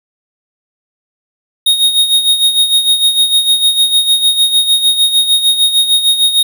square tone with tremolo, 3729 Hz, A#7, in tune, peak -6 dBFS, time 1.66-6.43 s, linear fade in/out 5 ms, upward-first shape sine, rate 6.6 Hz, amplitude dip 65%, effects none

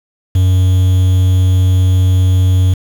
triangle tone with quantisation, 92.5 Hz, F#2, in tune, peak -5 dBFS, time 0.35-2.74 s, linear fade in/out 5 ms, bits 5, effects none

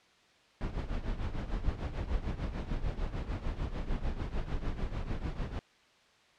brown noise with tremolo, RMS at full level -31 dBFS, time 0.61-5.59 s, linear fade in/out 0 ms, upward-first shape triangle, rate 6.7 Hz, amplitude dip 80%, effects white hiss -63 dBFS RMS until 6.38 s + low-pass 4000 Hz 12 dB/octave

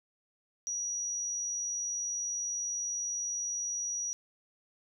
sine tone, 5800 Hz, F#8, 35 cents flat, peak -32 dBFS, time 0.67-4.13 s, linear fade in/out 0 ms, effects none

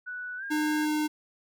sine tone with pitch glide, 1480 to 1614 Hz, F#6 to G#6, 0 to -50 cents, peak -34 dBFS, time 0.06-0.86 s, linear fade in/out 20 ms, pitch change +150 cents, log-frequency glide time 0.37-0.44 s
square tone, 304 Hz, D#4, 40 cents flat, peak -26 dBFS, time 0.5-1.08 s, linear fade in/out 20 ms
effects none

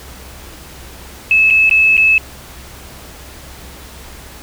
sine tone with dropouts, 2600 Hz, E7, 24 cents flat, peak -7 dBFS, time 1.31-2.18 s, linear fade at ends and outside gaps 1 ms, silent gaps 1.502-1.507 / 1.695-1.711 / 1.969-1.977 s, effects added 65 Hz sine -38 dBFS peak until 4.42 s + pink hiss -36 dBFS RMS until 4.42 s

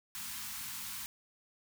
white band-stop noise, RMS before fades -42 dBFS, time 0.15-1.06 s, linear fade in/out 0 ms, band 260 to 840 Hz, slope 96 dB/octave, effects none

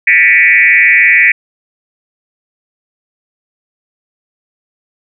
sine tone with frequency modulation, 2113 Hz, C7, 16 cents sharp, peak -4 dBFS, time 0.07-1.32 s, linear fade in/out 5 ms, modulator 163 Hz, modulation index 1.9, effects none

